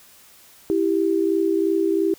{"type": "tone pair together", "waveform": "sine", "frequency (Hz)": [329.6, 392.5], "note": ["E4", "G4"], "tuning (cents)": [0, 2], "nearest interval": "minor third", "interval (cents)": 302, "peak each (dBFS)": -20, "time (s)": [0.7, 2.14], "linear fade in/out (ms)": 0, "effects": ["white hiss -50 dBFS RMS until 2.18 s"]}